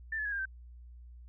sine tone with pitch steps, 1779 / 1719.4 / 1661.8 / 1606.1 / 1552.3 Hz, A6 / A6 / G#6 / G6 / G6, +19 / -40 / +1 / +42 / -17 cents, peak -32 dBFS, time 0.12-0.455 s, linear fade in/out 5 ms, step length 67 ms, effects added 60 Hz sine -48 dBFS peak until 1.28 s

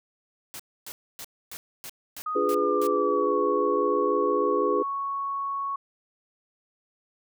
white noise bursts, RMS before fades -39 dBFS, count 8, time 0.54-2.87 s, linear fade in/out 0 ms, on 55 ms, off 270 ms
sine tone with pitch glide, 1244.5 to 1108.7 Hz, D#6 to C#6, 0 to 0 cents, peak -27 dBFS, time 2.26-5.76 s, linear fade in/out 5 ms, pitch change -200 cents, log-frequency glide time 2.37-3.36 s
sine chord, D diminished seventh, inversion none, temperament equal with one note detuned, 293.7 / 349.2 / 415.3 / 499 Hz, D4 / F4 / Ab4 / Cb5, 0 / 0 / 0 / +18 cents, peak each -31 / -30 / -25 / -27 dBFS, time 2.35-4.83 s, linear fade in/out 10 ms
effects none

